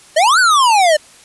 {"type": "exponential two-way sweep", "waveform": "square", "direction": "up then down", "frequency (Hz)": [587.3, 1551, 587.3], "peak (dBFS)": -9, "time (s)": [0.16, 0.97], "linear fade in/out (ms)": 10, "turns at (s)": 0.39, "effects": ["white hiss -43 dBFS RMS until 1.24 s", "resampled to 24000 Hz"]}